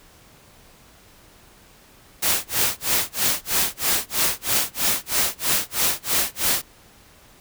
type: noise with tremolo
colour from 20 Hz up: white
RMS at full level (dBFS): -19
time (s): 2.22-6.62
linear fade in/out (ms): 10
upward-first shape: sine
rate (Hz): 3.1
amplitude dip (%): 100
effects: pink hiss -51 dBFS RMS until 7.4 s